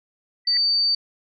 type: tone with exponential growth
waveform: sine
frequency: 1961 Hz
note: B6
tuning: 13 cents flat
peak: -25 dBFS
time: 0.45-0.57 s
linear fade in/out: 1 ms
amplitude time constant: 26 ms
type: tone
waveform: sine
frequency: 4597 Hz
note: D8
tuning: 38 cents flat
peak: -17 dBFS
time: 0.47-0.95 s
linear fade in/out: 5 ms
effects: none

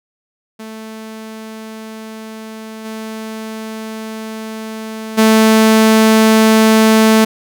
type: tone with level steps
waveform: sawtooth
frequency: 220 Hz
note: A3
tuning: in tune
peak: -24 / -20 / -3 dBFS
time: 0.59-7.25 s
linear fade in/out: 10 ms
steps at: 2.84 / 5.17 s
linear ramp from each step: 20 ms
effects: none

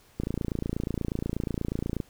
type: click train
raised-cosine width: 3 ms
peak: -16 dBFS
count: 52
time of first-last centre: 0.2-2.002 s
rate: 28.3 Hz
effects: pink hiss -59 dBFS RMS until 2.09 s

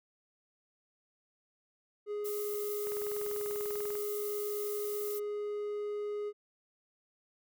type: tone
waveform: triangle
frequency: 415.3 Hz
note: G#4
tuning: in tune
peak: -32 dBFS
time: 2.06-6.33 s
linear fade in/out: 50 ms
type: noise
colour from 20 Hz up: violet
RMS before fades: -42 dBFS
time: 2.24-5.2 s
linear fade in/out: 20 ms
type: click train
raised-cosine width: 0.5 ms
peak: -32 dBFS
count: 23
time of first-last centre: 2.87-3.954 s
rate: 20.3 Hz
effects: none

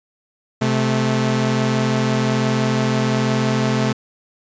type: tone pair together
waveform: sawtooth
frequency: 129.5 / 217.8 Hz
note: C3 / A3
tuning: -17 / -17 cents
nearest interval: major sixth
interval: 900 cents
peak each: -15 dBFS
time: 0.61-3.93 s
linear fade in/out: 10 ms
effects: resampled to 16000 Hz

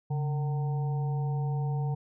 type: harmonic tone with a mistuned harmonic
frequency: 151.9 Hz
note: D#3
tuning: 41 cents flat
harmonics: 1 / 3 / 5 / 6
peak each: -27 / -42 / -42 / -46 dBFS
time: 0.1-1.95 s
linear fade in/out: 10 ms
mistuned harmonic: 1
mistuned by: -130 cents
effects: none

